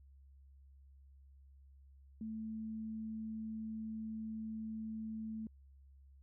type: tone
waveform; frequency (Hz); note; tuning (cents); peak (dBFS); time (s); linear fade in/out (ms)
sine; 220; A3; 0; -40; 2.21-5.47; 2
effects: added 68 Hz sine -58 dBFS peak until 6.22 s